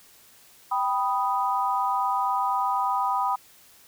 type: chord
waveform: sine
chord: G augmented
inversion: none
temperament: equal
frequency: 784 / 987.8 / 1244.5 Hz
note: G5 / B5 / D#6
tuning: 0 / 0 / 0 cents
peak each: -27 / -25 / -28 dBFS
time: 0.71-3.36 s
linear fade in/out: 10 ms
effects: white hiss -54 dBFS RMS until 3.87 s